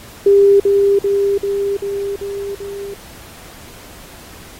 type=tone with echo; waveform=sine; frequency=399.3 Hz; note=G4; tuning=32 cents sharp; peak=-6 dBFS; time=0.26-0.6 s; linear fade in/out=5 ms; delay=390 ms; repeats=6; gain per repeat=-3 dB; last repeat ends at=2.94 s; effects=pink hiss -39 dBFS RMS until 4.59 s + AAC 48 kbps